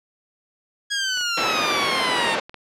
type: exponential sweep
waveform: 15% pulse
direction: down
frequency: 1661.2 to 899 Hz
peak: -15 dBFS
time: 0.9-2.36 s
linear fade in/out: 20 ms
type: clicks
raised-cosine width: 0.3 ms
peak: -24 dBFS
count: 8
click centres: 1.174 / 1.211 / 1.412 / 1.586 / 2.114 / 2.338 / 2.495 / 2.543 s
type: band-pass noise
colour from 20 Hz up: pink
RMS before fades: -25 dBFS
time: 1.37-2.4 s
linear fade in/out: 5 ms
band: 350 to 3200 Hz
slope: 12 dB/octave
effects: low-pass 8000 Hz 12 dB/octave